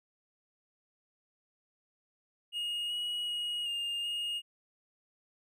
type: tone with pitch steps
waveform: triangle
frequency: 2864 / 2906 / 2888 / 2817 / 2853 Hz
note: F7 / F#7 / F#7 / F7 / F7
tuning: +43 / -32 / -43 / +14 / +36 cents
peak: -31 dBFS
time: 2.52-4.42 s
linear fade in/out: 50 ms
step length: 380 ms
effects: none